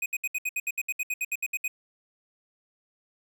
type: tone bursts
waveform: square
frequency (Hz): 2500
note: D#7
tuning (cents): +8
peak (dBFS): -27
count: 16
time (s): 0.02-1.68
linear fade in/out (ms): 5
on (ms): 40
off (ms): 68
effects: none